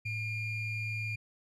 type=ring-modulated tone; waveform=triangle; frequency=1151 Hz; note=D6; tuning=35 cents flat; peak=-28 dBFS; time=0.05-1.16 s; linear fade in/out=10 ms; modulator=1260 Hz; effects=none